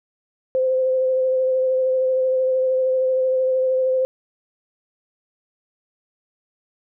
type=tone with vibrato; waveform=sine; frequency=518 Hz; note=C5; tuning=17 cents flat; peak=-16 dBFS; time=0.55-4.05 s; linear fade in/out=0 ms; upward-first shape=sine; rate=13 Hz; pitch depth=16 cents each way; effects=none